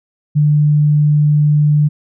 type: tone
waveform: sine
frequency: 148.9 Hz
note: D3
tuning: 24 cents sharp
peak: -8 dBFS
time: 0.35-1.89 s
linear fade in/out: 20 ms
effects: none